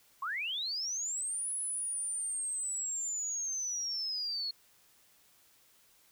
sine linear two-way sweep, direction up then down, 1020 to 10290 to 4290 Hz, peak -33 dBFS, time 0.22-4.51 s, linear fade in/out 5 ms, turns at 1.53 s, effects white hiss -65 dBFS RMS until 6.11 s

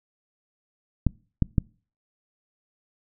clicks, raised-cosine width 5 ms, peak -7 dBFS, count 3, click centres 1.067 / 1.423 / 1.582 s, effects noise-tail reverb RT60 0.4 s tail -25 dB re dry

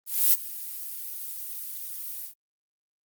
violet noise with ADSR envelope, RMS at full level -18 dBFS, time 0.06-2.34 s, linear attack 270 ms, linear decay 25 ms, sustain -18 dB, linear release 99 ms, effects Opus 32 kbps

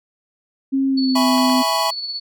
sine tone with pitch glide, 270 to 256 Hz, C#4 to C4, -45 to -38 cents, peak -15 dBFS, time 0.72-1.63 s, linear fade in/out 20 ms, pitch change -93 cents, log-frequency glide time 0.88-1.22 s
sine tone with tremolo, 4435 Hz, C#8, in tune, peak -22 dBFS, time 0.97-2.2 s, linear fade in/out 10 ms, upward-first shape triangle, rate 17 Hz, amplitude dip 50%
square chord, C# minor seventh, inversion first, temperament equal, 659.3 / 830.6 / 987.8 / 1108.7 Hz, E5 / G#5 / B5 / C#6, 0 / 0 / 0 / 0 cents, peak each -24 / -25 / -22 / -25 dBFS, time 1.15-1.91 s, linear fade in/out 10 ms
clicks, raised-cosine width 0.3 ms, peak -19 dBFS, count 2, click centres 1.38 / 1.498 s
effects none

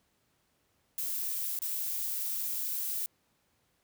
violet noise with dropouts, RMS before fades -34 dBFS, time 0.98-3.06 s, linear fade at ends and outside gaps 0 ms, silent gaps 1.589-1.619 s, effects pink hiss -73 dBFS RMS until 3.83 s + high-pass 60 Hz 12 dB/octave

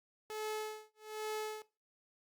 sawtooth tone with tremolo, 430.5 Hz, A4, 38 cents flat, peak -33 dBFS, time 0.3-1.62 s, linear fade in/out 0 ms, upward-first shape sine, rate 1.2 Hz, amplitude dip 100%, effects noise-tail reverb RT60 0.3 s tail -19 dB re dry + Opus 48 kbps

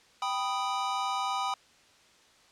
square chord, G augmented, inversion none, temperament equal, 784 / 987.8 / 1244.5 Hz, G5 / B5 / D#6, 0 / 0 / 0 cents, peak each -34 dBFS, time 0.22-1.54 s, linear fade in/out 2 ms, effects white hiss -60 dBFS RMS until 2.51 s + low-pass 6000 Hz 12 dB/octave

